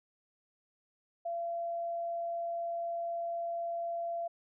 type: tone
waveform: sine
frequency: 681 Hz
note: F5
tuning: 44 cents flat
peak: -33 dBFS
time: 1.25-4.28 s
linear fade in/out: 10 ms
effects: none